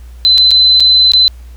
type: tone with dropouts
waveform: sine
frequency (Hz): 4040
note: B7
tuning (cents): +39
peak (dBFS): -4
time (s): 0.25-1.28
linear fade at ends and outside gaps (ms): 0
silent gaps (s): 0.377-0.381 / 0.507-0.514 / 0.799-0.805 / 1.119-1.135
effects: added 60 Hz sine -29 dBFS peak until 1.56 s + pink hiss -48 dBFS RMS until 1.56 s